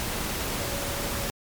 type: tone in noise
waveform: sine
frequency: 564 Hz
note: C#5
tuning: 30 cents sharp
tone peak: -38 dBFS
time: 0.6-1.28 s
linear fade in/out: 0 ms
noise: pink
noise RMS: -30 dBFS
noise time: 0-1.3 s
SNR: -11 dB
effects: MP3 96 kbps